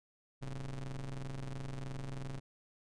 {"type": "ring-modulated tone", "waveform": "45% pulse", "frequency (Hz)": 62, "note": "B1", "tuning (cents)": 7, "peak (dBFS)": -36, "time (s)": [0.41, 2.4], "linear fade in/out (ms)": 20, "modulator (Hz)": 73.5, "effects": ["resampled to 22050 Hz"]}